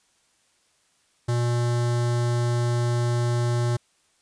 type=tone with notch filter; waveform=square; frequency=120 Hz; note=B2; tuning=49 cents flat; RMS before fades=-23 dBFS; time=1.28-3.77 s; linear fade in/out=10 ms; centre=2500 Hz; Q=1.8; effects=white hiss -65 dBFS RMS until 4.21 s + resampled to 22050 Hz